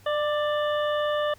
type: harmonic tone with a mistuned harmonic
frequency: 590 Hz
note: D5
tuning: 8 cents sharp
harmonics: 1 / 2 / 3 / 5 / 6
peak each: -24 / -30 / -34 / -38 / -40 dBFS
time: 0.06-1.34 s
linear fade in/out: 5 ms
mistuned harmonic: 1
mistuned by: +19 cents
effects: added 98 Hz sine -55 dBFS peak until 1.38 s + pink hiss -56 dBFS RMS until 1.38 s